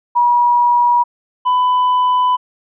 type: tone pair in turn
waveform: sine / triangle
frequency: 964 / 998.9 Hz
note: B5 / B5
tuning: -42 / +19 cents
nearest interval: minor second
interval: 61 cents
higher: second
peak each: -9 dBFS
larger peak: neither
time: 0.15-1.04 / 1.45-2.37 s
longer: second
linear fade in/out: 20 ms
effects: resampled to 8000 Hz